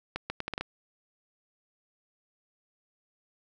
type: accelerating click train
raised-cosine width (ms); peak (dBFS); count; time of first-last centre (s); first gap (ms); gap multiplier
0.3; -16; 7; 0.16-0.61; 140; 0.74
effects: none